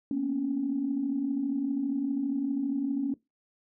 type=tone cluster; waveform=sine; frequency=230.9 / 245.9 / 278.4 Hz; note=A#3 / B3 / C#4; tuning=-16 / -7 / +8 cents; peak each=-35 / -35 / -27 dBFS; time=0.11-3.14 s; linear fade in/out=2 ms; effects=noise-tail reverb RT60 0.2 s tail -20 dB re dry + tanh soft clip ceiling -18 dBFS